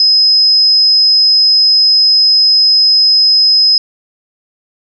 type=tone; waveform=sine; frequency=5080 Hz; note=D#8; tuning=35 cents sharp; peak=-5 dBFS; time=0-3.78 s; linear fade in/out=2 ms; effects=none